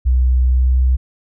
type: tone with pitch glide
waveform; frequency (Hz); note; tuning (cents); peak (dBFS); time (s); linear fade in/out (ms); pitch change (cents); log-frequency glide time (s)
sine; 63 to 63.84; B1 to C2; +35 to -42; -10; 0.05-0.97; 20; +23; 0.43-0.79
effects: none